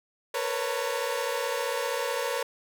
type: tone cluster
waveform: sawtooth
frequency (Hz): 458.6 / 494.1 / 554 / 905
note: A#4 / B4 / C#5 / A5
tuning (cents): -28 / +1 / -1 / +48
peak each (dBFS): -31 / -28 / -28 / -33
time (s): 0.34-2.43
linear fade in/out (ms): 5
effects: none